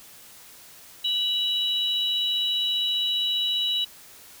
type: tone pair together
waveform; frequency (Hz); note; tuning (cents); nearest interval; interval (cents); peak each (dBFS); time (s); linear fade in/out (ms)
sine; 2960 / 3875; F#7 / B7; 0 / -34; perfect fourth; 466; -25; 1.04-3.85; 10
effects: white hiss -48 dBFS RMS until 4.4 s